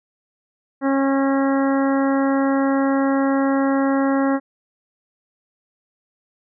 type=harmonic tone; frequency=272.7 Hz; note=C#4; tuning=28 cents flat; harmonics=1 / 2 / 3 / 4 / 5 / 6 / 7; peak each=-17 / -23 / -27 / -29 / -31 / -33 / -34 dBFS; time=0.81-4.4 s; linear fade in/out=50 ms; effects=none